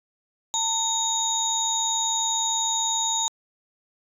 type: tone cluster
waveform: sine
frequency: 900 / 3747 / 6690 / 7040 Hz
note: A5 / A#7 / G#8 / A8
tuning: +39 / +8 / +12 / 0 cents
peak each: -27 dBFS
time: 0.54-3.28 s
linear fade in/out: 0 ms
effects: tanh soft clip ceiling -13 dBFS